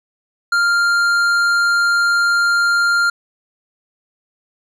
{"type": "tone with tanh clipping", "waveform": "sine", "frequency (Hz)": 1396.9, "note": "F6", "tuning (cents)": 0, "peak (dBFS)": -14, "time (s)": [0.52, 3.1], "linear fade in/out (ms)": 5, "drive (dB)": 11, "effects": []}